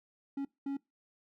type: tone bursts at uneven times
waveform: triangle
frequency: 277.2 Hz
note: C#4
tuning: in tune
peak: -31 dBFS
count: 2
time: 0.37-0.45 / 0.66-0.77 s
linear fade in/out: 5 ms
effects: noise-tail reverb RT60 0.2 s tail -22 dB re dry